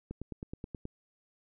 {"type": "click train", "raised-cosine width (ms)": 3, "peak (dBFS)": -26, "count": 8, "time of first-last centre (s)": [0.11, 0.854], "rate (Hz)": 9.41, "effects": []}